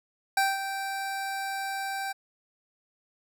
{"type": "tone with ADSR envelope", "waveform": "25% pulse", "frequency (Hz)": 781, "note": "G5", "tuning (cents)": -7, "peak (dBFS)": -17, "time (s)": [0.37, 2.13], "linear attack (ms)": 4, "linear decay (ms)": 200, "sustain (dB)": -10, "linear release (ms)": 16, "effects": []}